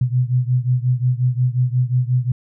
sine beating tone pair, 123.47 / 129.07 Hz, B2 / C3, 0 / -23 cents, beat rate 5.6 Hz, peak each -17 / -19 dBFS, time 0.01-2.32 s, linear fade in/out 5 ms, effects none

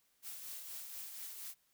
blue noise with tremolo, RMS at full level -45 dBFS, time 0.22-1.55 s, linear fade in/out 50 ms, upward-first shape triangle, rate 4.2 Hz, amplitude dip 45%, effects white hiss -75 dBFS RMS until 1.73 s

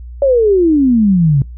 sine exponential sweep, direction down, 571 to 132.8 Hz, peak -7 dBFS, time 0.22-1.42 s, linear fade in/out 2 ms, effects noise-tail reverb RT60 0.2 s tail -24 dB re dry + added 60 Hz sine -27 dBFS peak until 1.57 s

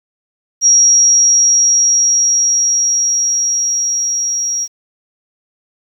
sine tone with level ramp, 5660 Hz, F8, 22 cents sharp, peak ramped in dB -5 to -15 dBFS, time 0.61-4.68 s, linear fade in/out 50 ms, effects 7-bit

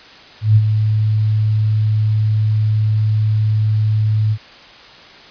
sine tone with ADSR envelope, 107.7 Hz, A2, 37 cents flat, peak -5 dBFS, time 0.41-4.38 s, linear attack 150 ms, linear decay 48 ms, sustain -7 dB, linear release 63 ms, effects white hiss -40 dBFS RMS until 5.3 s + resampled to 11025 Hz

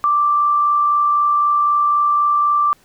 sine tone with amplitude modulation, 1174.7 Hz, D6, in tune, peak -11 dBFS, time 0.04-2.73 s, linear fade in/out 0 ms, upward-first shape sine, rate 63.9 Hz, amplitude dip 25%, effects pink hiss -54 dBFS RMS until 2.84 s

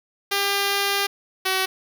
5% pulse tone pair in turn, 399.6 / 378.2 Hz, G4 / F#4, +33 / +38 cents, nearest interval minor second, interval 95 cents, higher first, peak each -9 dBFS, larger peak neither, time 0.31-1.07 / 1.45-1.66 s, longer first, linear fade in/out 10 ms, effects none

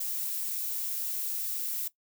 violet noise, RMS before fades -33 dBFS, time 0-1.88 s, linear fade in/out 5 ms, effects noise-tail reverb RT60 0.1 s tail -17 dB re dry

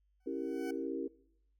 20% pulse tone with exponential growth, 752 Hz, F#5, 28 cents sharp, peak -38 dBFS, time 0.2-0.71 s, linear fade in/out 5 ms, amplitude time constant 110 ms
sine chord, C# diminished seventh, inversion none, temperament equal with one note detuned, 273.4 / 329.6 / 392 / 466.2 Hz, C#4 / E4 / G4 / Bb4, -24 / 0 / 0 / 0 cents, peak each -40 / -40 / -41 / -42 dBFS, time 0.26-1.08 s, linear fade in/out 10 ms
effects noise-tail reverb RT60 0.7 s tail -21 dB re dry + added 50 Hz sine -70 dBFS peak until 1.59 s

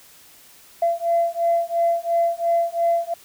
sine beating tone pair, 678 / 680.9 Hz, E5 / F5, +49 / -44 cents, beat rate 2.9 Hz, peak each -20 dBFS, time 0.82-3.14 s, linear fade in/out 5 ms, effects tanh soft clip ceiling -11 dBFS + white hiss -49 dBFS RMS until 3.24 s

